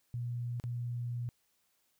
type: tone with dropouts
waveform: sine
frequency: 120.5 Hz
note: B2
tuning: 42 cents flat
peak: -34 dBFS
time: 0.14-1.29 s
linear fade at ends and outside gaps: 0 ms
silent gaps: 0.599-0.639 s
effects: white hiss -75 dBFS RMS until 1.99 s